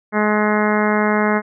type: harmonic tone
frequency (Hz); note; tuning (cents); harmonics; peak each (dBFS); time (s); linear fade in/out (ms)
211.2; G#3; +29; 1 / 2 / 3 / 4 / 5 / 6 / 7 / 8 / 9 / 10; -18 / -21 / -23 / -24 / -25 / -26 / -26 / -27 / -28 / -28; 0.12-1.42; 50
effects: none